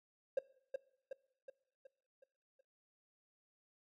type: tone with echo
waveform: triangle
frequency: 537 Hz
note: C5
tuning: 45 cents sharp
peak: -27 dBFS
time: 0.37-0.39 s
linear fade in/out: 5 ms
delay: 370 ms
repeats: 6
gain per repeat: -6 dB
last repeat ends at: 2.61 s
effects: noise-tail reverb RT60 0.7 s tail -22 dB re dry + tanh soft clip ceiling -26 dBFS